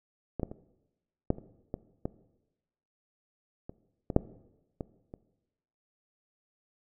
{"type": "clicks", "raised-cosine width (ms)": 2, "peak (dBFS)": [-19, -16, -27, -11, -30, -20, -18, -27, -19, -7, -21, -29], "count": 12, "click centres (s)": [0.397, 0.432, 0.515, 1.304, 1.384, 1.741, 2.055, 3.695, 4.102, 4.164, 4.808, 5.139], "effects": ["noise-tail reverb RT60 1.0 s tail -18 dB re dry"]}